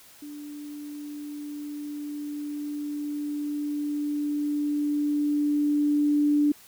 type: tone with level ramp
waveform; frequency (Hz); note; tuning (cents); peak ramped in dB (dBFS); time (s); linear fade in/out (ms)
sine; 293.7; D4; 0; -37 to -18; 0.22-6.52; 5
effects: white hiss -52 dBFS RMS until 6.67 s